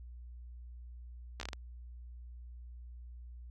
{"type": "slowing click train", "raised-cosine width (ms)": 0.2, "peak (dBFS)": -22, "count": 6, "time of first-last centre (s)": [1.4, 1.532], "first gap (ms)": 13, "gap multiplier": 1.36, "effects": ["added 60 Hz sine -46 dBFS peak until 3.5 s"]}